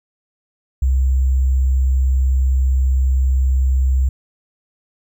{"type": "tone with sample-and-hold", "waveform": "sine", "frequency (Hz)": 65.41, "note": "C2", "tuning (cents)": 0, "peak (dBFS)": -12, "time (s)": [0.82, 4.09], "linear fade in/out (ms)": 5, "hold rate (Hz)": 7350, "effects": []}